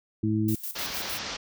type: harmonic tone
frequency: 107.9 Hz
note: A2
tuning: 33 cents flat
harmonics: 1 / 2 / 3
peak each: -27 / -27 / -27 dBFS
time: 0.23-0.55 s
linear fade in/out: 5 ms
type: noise with tremolo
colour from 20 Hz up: violet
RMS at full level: -34 dBFS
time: 0.48-1.19 s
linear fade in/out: 5 ms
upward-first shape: square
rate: 6.5 Hz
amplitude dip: 70%
type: low-pass noise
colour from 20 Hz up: white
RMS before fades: -35 dBFS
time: 0.75-1.37 s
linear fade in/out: 10 ms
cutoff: 6000 Hz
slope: 48 dB/octave
effects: none